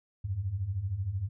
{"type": "beating tone pair", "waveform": "sine", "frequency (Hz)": [87.31, 100.31], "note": ["F2", "G2"], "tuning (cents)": [0, 40], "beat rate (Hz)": 13, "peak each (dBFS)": [-36, -31], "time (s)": [0.24, 1.29], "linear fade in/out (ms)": 10, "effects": []}